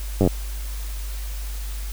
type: slowing click train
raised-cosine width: 2 ms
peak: -5 dBFS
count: 7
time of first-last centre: 0.21-0.275 s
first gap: 10 ms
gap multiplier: 1.03
effects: added 50 Hz sine -27 dBFS peak until 1.92 s + white hiss -40 dBFS RMS until 1.92 s